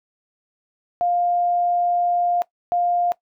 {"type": "tone pair in turn", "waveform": "sine", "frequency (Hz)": [703, 703], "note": ["F5", "F5"], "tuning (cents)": [11, 11], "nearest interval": "unison", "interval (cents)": 0, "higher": "neither", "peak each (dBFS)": [-17, -17], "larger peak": "neither", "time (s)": [[1.01, 2.42], [2.72, 3.12]], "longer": "first", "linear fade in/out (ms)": 0, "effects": ["noise-tail reverb RT60 0.1 s tail -19 dB re dry"]}